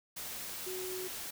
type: tone in noise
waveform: sine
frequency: 370 Hz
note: F#4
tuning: in tune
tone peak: -39 dBFS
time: 0.66-1.08 s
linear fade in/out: 10 ms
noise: white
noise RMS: -42 dBFS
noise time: 0.16-1.31 s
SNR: 0 dB
effects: none